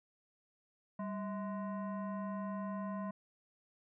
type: tone with frequency modulation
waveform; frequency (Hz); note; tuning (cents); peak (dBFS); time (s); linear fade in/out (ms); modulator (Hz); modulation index
sine; 196; G3; 0; -37; 0.99-3.11; 5; 839; 0.84
effects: none